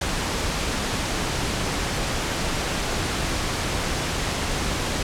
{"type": "noise", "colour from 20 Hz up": "pink", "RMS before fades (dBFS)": -25, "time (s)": [0.01, 5.03], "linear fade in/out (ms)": 5, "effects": ["low-pass 8000 Hz 12 dB/octave"]}